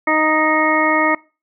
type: harmonic tone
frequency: 311.1 Hz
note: D#4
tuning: in tune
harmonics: 1 / 2 / 3 / 4 / 6 / 7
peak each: -20 / -20 / -20 / -20 / -20 / -20 dBFS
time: 0.07-1.15 s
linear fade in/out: 5 ms
effects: noise-tail reverb RT60 0.3 s tail -22 dB re dry